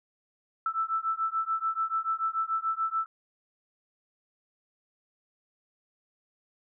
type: beating tone pair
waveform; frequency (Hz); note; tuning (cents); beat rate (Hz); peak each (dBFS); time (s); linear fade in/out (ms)
sine; 1318.5 / 1325.4; E6 / E6; 0 / +9; 6.9; -30; 0.66-3.06; 2
effects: none